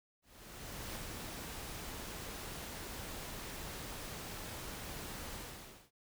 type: noise with ADSR envelope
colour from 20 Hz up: pink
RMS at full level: -43 dBFS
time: 0.22-5.91 s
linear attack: 740 ms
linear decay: 18 ms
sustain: -2 dB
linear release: 560 ms
effects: none